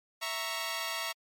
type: chord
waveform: 10% pulse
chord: A# diminished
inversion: second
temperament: equal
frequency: 659.3 / 932.3 / 1108.7 Hz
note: E5 / A#5 / C#6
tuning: 0 / 0 / 0 cents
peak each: -29 dBFS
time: 0.21-1.13 s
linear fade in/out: 20 ms
effects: MP3 64 kbps